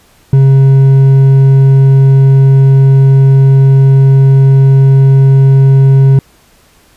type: tone with hard clipping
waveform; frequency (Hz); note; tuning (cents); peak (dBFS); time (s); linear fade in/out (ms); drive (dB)
triangle; 135.3; C#3; -42; -3; 0.33-6.19; 2; 7
effects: pink hiss -46 dBFS RMS until 6.96 s + resampled to 32000 Hz